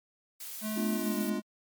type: noise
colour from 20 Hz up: blue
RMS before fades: -41 dBFS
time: 0.4-1.3 s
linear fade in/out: 5 ms
type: tone with pitch glide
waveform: square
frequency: 215.5 to 208.6 Hz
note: A3 to G#3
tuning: -36 to +8 cents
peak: -33 dBFS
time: 0.61-1.42 s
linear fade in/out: 50 ms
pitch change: -56 cents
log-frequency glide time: 0.92-1.16 s
type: chord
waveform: triangle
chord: B half-diminished seventh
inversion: third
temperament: equal with one note detuned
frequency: 218.2 / 246.9 / 293.7 / 349.2 Hz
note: A3 / B3 / D4 / F4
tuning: -14 / 0 / 0 / 0 cents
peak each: -35 dBFS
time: 0.76-1.4 s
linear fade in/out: 10 ms
effects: MP3 96 kbps